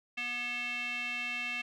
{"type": "tone with band-pass filter", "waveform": "square", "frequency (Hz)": 242.6, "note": "B3", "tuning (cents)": -31, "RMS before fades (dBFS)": -36, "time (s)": [0.17, 1.62], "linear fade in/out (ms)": 10, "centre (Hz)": 2500, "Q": 8, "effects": []}